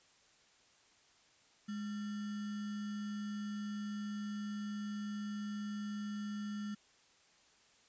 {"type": "tone with sample-and-hold", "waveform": "sine", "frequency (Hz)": 207.7, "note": "G#3", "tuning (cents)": 0, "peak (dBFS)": -38, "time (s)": [1.68, 6.75], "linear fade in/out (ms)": 10, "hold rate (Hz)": 1575, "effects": ["white hiss -67 dBFS RMS until 7.88 s", "resampled to 16000 Hz"]}